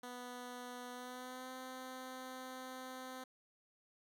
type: tone with pitch glide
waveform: 10% pulse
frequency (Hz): 246.9 to 257.8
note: B3 to C4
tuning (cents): 0 to -26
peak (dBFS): -38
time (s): 0.03-3.24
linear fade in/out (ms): 5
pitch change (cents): +74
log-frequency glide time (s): 0.92-1.51
effects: none